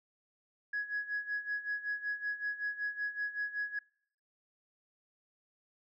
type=tone with tremolo; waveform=sine; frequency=1673 Hz; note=G#6; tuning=12 cents sharp; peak=-30 dBFS; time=0.73-3.79 s; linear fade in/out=5 ms; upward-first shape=sine; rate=5.3 Hz; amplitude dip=85%; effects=noise-tail reverb RT60 0.7 s tail -26 dB re dry + tanh soft clip ceiling -28 dBFS